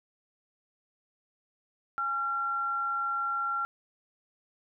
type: tone pair together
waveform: sine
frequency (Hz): 824.9 / 1371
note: G#5 / F6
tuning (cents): -12 / -32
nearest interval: major sixth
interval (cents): 880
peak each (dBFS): -40 / -28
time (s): 1.98-3.65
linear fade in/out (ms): 0
effects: none